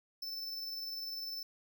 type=tone with tremolo; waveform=square; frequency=5290 Hz; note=E8; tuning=5 cents sharp; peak=-38 dBFS; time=0.22-1.43 s; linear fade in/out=5 ms; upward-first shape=sine; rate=20 Hz; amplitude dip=30%; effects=13-bit